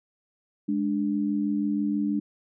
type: tone pair together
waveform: sine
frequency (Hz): 207.5 / 293.7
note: G#3 / D4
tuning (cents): -1 / 0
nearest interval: tritone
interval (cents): 601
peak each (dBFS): -26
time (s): 0.68-2.2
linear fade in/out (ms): 10
effects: none